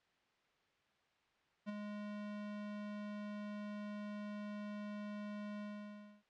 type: tone with ADSR envelope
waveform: square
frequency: 207.7 Hz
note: G#3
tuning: in tune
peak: -39 dBFS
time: 1.66-6.23 s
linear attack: 30 ms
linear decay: 17 ms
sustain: -5 dB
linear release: 620 ms
effects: white hiss -75 dBFS RMS until 6.29 s + low-pass 3000 Hz 12 dB/octave